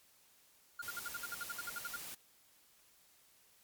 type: tone bursts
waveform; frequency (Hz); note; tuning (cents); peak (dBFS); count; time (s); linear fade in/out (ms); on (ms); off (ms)
triangle; 1414; F6; +21; -37; 14; 0.79-1.963; 5; 29; 59
type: noise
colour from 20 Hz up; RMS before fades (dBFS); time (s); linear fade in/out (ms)
white; -47; 0.82-2.15; 10
effects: white hiss -67 dBFS RMS until 3.63 s + MP3 96 kbps